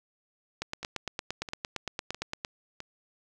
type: two click trains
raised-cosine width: 0.2 ms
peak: -15 / -22 dBFS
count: 17 / 4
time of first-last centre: 0.62-2.449 / 0.83-2.804 s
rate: 8.75 / 1.52 Hz
effects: none